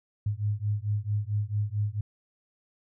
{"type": "beating tone pair", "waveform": "sine", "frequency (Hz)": [102.1, 106.6], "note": ["G#2", "G#2"], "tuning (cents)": [-29, 46], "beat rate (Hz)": 4.5, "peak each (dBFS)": -29, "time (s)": [0.26, 2.01], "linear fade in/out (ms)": 5, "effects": []}